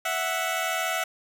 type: tone pair together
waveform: 15% pulse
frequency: 659 / 739.7 Hz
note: E5 / F#5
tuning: -1 / -1 cents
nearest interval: major second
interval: 200 cents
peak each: -22 dBFS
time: 0.05-1.04 s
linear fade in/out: 5 ms
effects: none